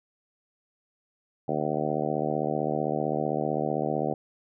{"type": "harmonic tone", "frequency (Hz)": 75.6, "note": "D#2", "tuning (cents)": -49, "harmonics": [2, 3, 4, 5, 6, 7, 8, 9, 10], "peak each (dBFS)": [-34, -34, -34, -34, -34, -34, -34, -34, -34], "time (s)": [1.48, 4.14], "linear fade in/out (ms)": 5, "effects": []}